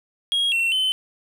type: tone with pitch steps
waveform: triangle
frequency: 3282 / 2714 / 3054 Hz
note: G#7 / E7 / G7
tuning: -21 / +50 / -46 cents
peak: -17 dBFS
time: 0.32-0.92 s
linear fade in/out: 0 ms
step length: 200 ms
effects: none